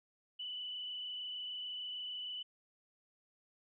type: tone with frequency modulation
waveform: sine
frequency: 2981 Hz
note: F#7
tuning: 12 cents sharp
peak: -40 dBFS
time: 0.39-2.43 s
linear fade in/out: 10 ms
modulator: 26.6 Hz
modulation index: 1.9
effects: none